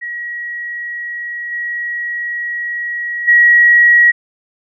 sine tone with level steps, 1909 Hz, A#6, 41 cents sharp, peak -21 / -18 / -5 dBFS, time 0.01-4.12 s, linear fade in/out 20 ms, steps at 1.51 / 3.27 s, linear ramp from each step 20 ms, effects none

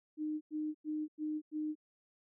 sine tone bursts, 306.2 Hz, D#4, 28 cents flat, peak -34 dBFS, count 5, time 0.17-1.754 s, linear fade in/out 50 ms, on 240 ms, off 96 ms, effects none

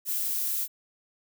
violet noise, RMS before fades -29 dBFS, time 0.05-0.68 s, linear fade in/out 50 ms, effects none

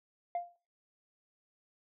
sine tone with exponential decay, 698.5 Hz, F5, in tune, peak -27 dBFS, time 0.35-0.56 s, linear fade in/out 2 ms, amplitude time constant 44 ms, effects noise-tail reverb RT60 0.4 s tail -21 dB re dry + tanh soft clip ceiling -29 dBFS

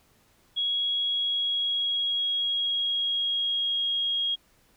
sine tone with pitch glide, 3322 to 3274 Hz, G#7 to G#7, 0 to -25 cents, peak -24 dBFS, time 0.56-4.36 s, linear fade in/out 20 ms, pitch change -25 cents, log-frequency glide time 1.02-3.82 s, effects pink hiss -63 dBFS RMS until 4.76 s

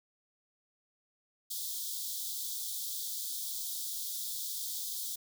white high-pass noise, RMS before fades -38 dBFS, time 1.5-5.16 s, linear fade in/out 10 ms, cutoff 3300 Hz, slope 96 dB/octave, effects none

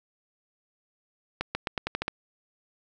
accelerating click train, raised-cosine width 0.3 ms, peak -12 dBFS, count 8, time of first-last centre 1.41-2.081 s, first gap 140 ms, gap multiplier 0.87, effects none

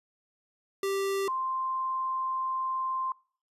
square / sine tone pair in turn, 392 / 1046.5 Hz, G4 / C6, 0 / 0 cents, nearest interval octave + perfect fourth, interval 1700 cents, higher second, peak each -28 dBFS, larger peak neither, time 0.83-1.28 / 1.28-3.12 s, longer second, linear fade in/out 2 ms, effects noise-tail reverb RT60 0.5 s tail -25 dB re dry + resampled to 32000 Hz

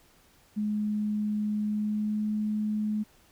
sine tone with pitch glide, 210.5 to 212.5 Hz, G#3 to G#3, +24 to +40 cents, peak -26 dBFS, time 0.56-3.04 s, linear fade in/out 20 ms, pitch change +16 cents, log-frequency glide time 1.67-2.27 s, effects pink hiss -61 dBFS RMS until 3.31 s

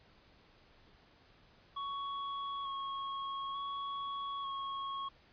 square tone with vibrato, 1106 Hz, C#6, 4 cents flat, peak -38 dBFS, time 1.76-5.09 s, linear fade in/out 10 ms, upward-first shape square, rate 0.56 Hz, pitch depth 14 cents each way, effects pink hiss -64 dBFS RMS until 5.32 s + resampled to 11025 Hz

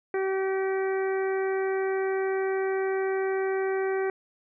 harmonic tone, 383.8 Hz, G4, 37 cents flat, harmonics 1 / 2 / 3 / 4 / 5 / 6, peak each -25 / -35 / -41 / -38 / -39 / -44 dBFS, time 0.14-4.1 s, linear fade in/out 2 ms, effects none

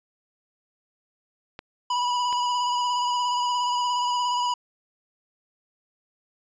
clicks, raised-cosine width 0.3 ms, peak -21 dBFS, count 2, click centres 1.591 / 2.327 s
square tone with vibrato, 980 Hz, B5, 14 cents flat, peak -23 dBFS, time 1.9-4.54 s, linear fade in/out 5 ms, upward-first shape square, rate 17 Hz, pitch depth 19 cents each way
effects resampled to 16000 Hz

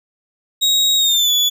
35% pulse tone with pitch glide, 3789 to 3435 Hz, A#7 to A7, +27 to -42 cents, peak -11 dBFS, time 0.61-1.5 s, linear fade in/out 20 ms, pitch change -169 cents, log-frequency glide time 0.97-1.32 s, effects none

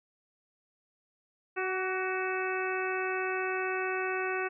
harmonic tone with a mistuned harmonic, 373.7 Hz, F#4, 17 cents sharp, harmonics 1 / 2 / 3 / 4 / 5 / 6 / 7, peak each -33 / -38 / -39 / -36 / -40 / -42 / -39 dBFS, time 1.56-4.49 s, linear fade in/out 20 ms, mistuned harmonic 3, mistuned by +28 cents, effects none

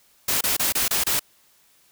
white noise bursts, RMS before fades -22 dBFS, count 6, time 0.28-1.195 s, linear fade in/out 5 ms, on 130 ms, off 27 ms, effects white hiss -59 dBFS RMS until 1.91 s

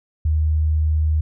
sine tone, 77.5 Hz, D#2, 6 cents flat, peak -15 dBFS, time 0.25-1.21 s, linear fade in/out 5 ms, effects none

